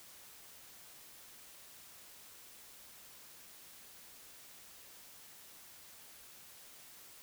silence, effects white hiss -56 dBFS RMS until 7.22 s

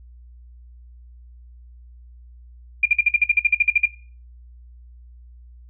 sine tone bursts, 2406 Hz, D7, 41 cents sharp, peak -11 dBFS, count 14, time 2.83-3.857 s, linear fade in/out 5 ms, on 26 ms, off 51 ms, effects noise-tail reverb RT60 0.4 s tail -17 dB re dry + added 60 Hz sine -42 dBFS peak until 5.69 s

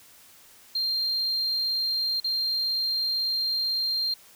sine tone with dropouts, 4186 Hz, C8, in tune, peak -22 dBFS, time 0.75-4.14 s, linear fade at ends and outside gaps 5 ms, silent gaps 2.201-2.243 s, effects tanh soft clip ceiling -22 dBFS + white hiss -53 dBFS RMS until 4.35 s

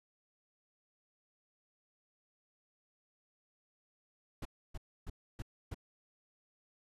brown noise bursts, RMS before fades -41 dBFS, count 5, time 4.42-5.745 s, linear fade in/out 5 ms, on 33 ms, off 290 ms, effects resampled to 32000 Hz

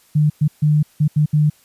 sine tone bursts at uneven times, 150.6 Hz, D3, 44 cents sharp, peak -11 dBFS, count 6, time 0.15-0.3 / 0.41-0.48 / 0.62-0.83 / 1-1.08 / 1.16-1.26 / 1.33-1.5 s, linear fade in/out 10 ms, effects white hiss -54 dBFS RMS until 1.64 s + resampled to 32000 Hz

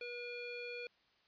square ring-modulated tone, 967 Hz, B5, 37 cents flat, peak -40 dBFS, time 0.01-0.87 s, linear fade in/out 2 ms, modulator 1450 Hz, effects white hiss -72 dBFS RMS until 1.27 s + resampled to 11025 Hz

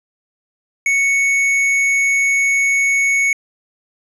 sine tone with hard clipping, 2217 Hz, C#7, in tune, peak -14 dBFS, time 0.86-3.33 s, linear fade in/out 2 ms, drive 7 dB, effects resampled to 32000 Hz

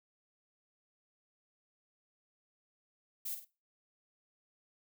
violet noise with echo, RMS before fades -39 dBFS, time 3.25-3.35 s, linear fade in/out 10 ms, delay 50 ms, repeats 2, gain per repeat -8 dB, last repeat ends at 3.45 s, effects noise-tail reverb RT60 0.3 s tail -19 dB re dry

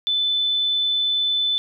sine tone, 3511 Hz, A7, 4 cents flat, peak -18 dBFS, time 0.07-1.58 s, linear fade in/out 0 ms, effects none

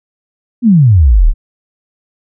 sine exponential sweep, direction down, 254.9 to 30.5 Hz, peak -3 dBFS, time 0.62-1.34 s, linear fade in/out 50 ms, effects none

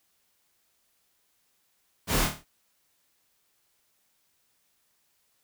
pink noise with echo, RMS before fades -26 dBFS, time 2.07-2.29 s, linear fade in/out 50 ms, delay 27 ms, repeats 6, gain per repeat -5 dB, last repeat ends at 2.452 s, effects white hiss -71 dBFS RMS until 5.43 s

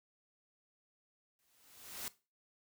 white noise with exponential growth, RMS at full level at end -40 dBFS, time 1.39-2.08 s, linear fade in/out 1 ms, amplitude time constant 150 ms, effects noise-tail reverb RT60 0.3 s tail -18 dB re dry

